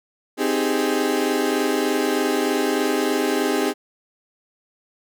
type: chord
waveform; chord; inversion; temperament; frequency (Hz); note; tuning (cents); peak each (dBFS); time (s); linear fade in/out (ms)
35% pulse; Ab major seventh; first; equal; 261.6 / 311.1 / 392 / 415.3; C4 / Eb4 / G4 / Ab4; 0 / 0 / 0 / 0; -23; 0.37-3.74; 50
effects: none